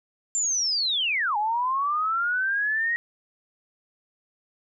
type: linear two-way sweep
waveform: sine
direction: down then up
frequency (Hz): 7370 to 815 to 1897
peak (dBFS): -22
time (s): 0.35-2.96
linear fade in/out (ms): 0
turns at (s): 1.37
effects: none